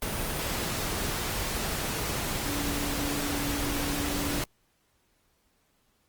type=tone in noise; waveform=sine; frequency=286.9 Hz; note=D4; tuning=40 cents flat; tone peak=-33 dBFS; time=2.45-4.4 s; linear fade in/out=2 ms; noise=pink; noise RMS=-31 dBFS; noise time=0.02-4.44 s; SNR=-5 dB; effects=pink hiss -70 dBFS RMS until 6.08 s + Opus 32 kbps